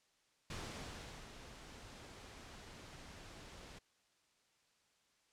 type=noise with ADSR envelope; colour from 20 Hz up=pink; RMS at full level=-45 dBFS; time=0.5-3.79 s; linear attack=3 ms; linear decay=780 ms; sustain=-9 dB; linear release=7 ms; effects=white hiss -75 dBFS RMS until 5.32 s + low-pass 7000 Hz 12 dB/octave